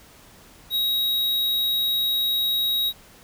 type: tone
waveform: square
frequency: 3810 Hz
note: A#7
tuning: 37 cents sharp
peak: -21 dBFS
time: 0.7-2.93 s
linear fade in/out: 50 ms
effects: pink hiss -50 dBFS RMS until 3.23 s